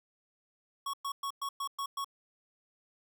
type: tone bursts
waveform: square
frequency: 1108.7 Hz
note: C#6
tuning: in tune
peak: -34 dBFS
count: 7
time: 0.86-2.045 s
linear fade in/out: 5 ms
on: 75 ms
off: 110 ms
effects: none